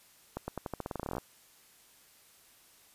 accelerating click train, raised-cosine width 1 ms, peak -21 dBFS, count 18, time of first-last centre 0.37-1.182 s, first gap 110 ms, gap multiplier 0.88, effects white hiss -61 dBFS RMS until 2.94 s + resampled to 32000 Hz

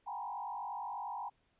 sine tone with frequency modulation, 883 Hz, A5, 6 cents sharp, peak -38 dBFS, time 0.06-1.3 s, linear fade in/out 20 ms, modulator 48.4 Hz, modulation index 2.4, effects pink hiss -75 dBFS RMS until 1.59 s + resampled to 8000 Hz

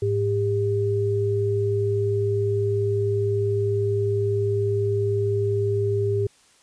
sine tone pair together, 105.95 / 400 Hz, G#2 / G4, +35 / +35 cents, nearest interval octave + major seventh, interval 2300 cents, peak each -23 / -22 dBFS, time 0.02-6.27 s, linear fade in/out 5 ms, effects white hiss -57 dBFS RMS until 6.62 s + resampled to 22050 Hz

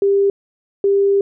sine tone pair in turn, 397.5 / 397.5 Hz, G4 / G4, +24 / +24 cents, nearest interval unison, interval 0 cents, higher neither, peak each -11 dBFS, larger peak neither, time 0.02-0.3 / 0.84-1.21 s, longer second, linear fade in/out 2 ms, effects none

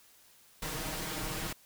pink noise with comb filter, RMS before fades -37 dBFS, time 0.62-1.53 s, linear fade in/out 5 ms, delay 6.4 ms, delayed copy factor +0.85, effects white hiss -61 dBFS RMS until 1.65 s

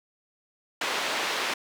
white band-pass noise, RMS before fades -29 dBFS, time 0.81-1.54 s, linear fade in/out 5 ms, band 340 to 3100 Hz, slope 12 dB/octave, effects none

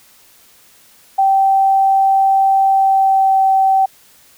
sine tone with pitch glide, 777 to 770.7 Hz, G5 to G5, -16 to -30 cents, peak -9 dBFS, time 1.18-3.86 s, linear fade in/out 10 ms, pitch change -14 cents, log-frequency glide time 2.68-3.47 s, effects white hiss -48 dBFS RMS until 4.37 s

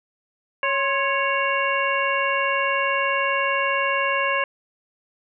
harmonic tone with a mistuned harmonic, 554.4 Hz, C#5, in tune, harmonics 1 / 2 / 3 / 4 / 5, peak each -26 / -24 / -26 / -27 / -27 dBFS, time 0.63-4.44 s, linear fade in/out 2 ms, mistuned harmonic 2, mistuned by -73 cents, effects none

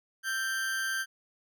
40% pulse tone with amplitude modulation, 1568 Hz, G6, in tune, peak -26 dBFS, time 0.23-1.06 s, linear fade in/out 50 ms, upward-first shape sine, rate 218 Hz, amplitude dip 55%, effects none

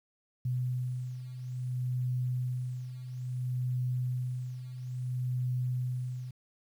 sine beating tone pair, 125.3 / 125.89 Hz, B2 / B2, +25 / +34 cents, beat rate 0.59 Hz, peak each -37 / -32 dBFS, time 0.45-6.31 s, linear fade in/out 5 ms, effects 10-bit

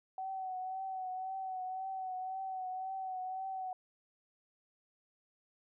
sine tone with vibrato, 754 Hz, F#5, 32 cents sharp, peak -37 dBFS, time 0.18-3.73 s, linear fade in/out 2 ms, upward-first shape triangle, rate 1.9 Hz, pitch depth 38 cents each way, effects none

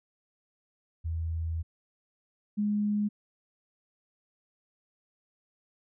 sine tone pair in turn, 81.8 / 207.9 Hz, E2 / G#3, -13 / +2 cents, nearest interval octave + major third, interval 1615 cents, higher second, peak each -29 / -25 dBFS, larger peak second, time 1.04-1.63 / 2.57-3.09 s, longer first, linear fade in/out 20 ms, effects none

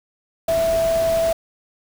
sine tone in noise, 659.3 Hz, E5, in tune, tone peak -16 dBFS, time 0.48-1.33 s, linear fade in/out 5 ms, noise pink, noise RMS -30 dBFS, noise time 0.48-1.33 s, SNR +11 dB, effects none

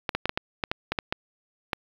clicks, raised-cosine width 0.3 ms, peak -9 dBFS, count 11, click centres 0.092 / 0.15 / 0.256 / 0.294 / 0.375 / 0.638 / 0.715 / 0.92 / 0.988 / 1.125 / 1.732 s, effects low-pass 5000 Hz 12 dB/octave + 7-bit

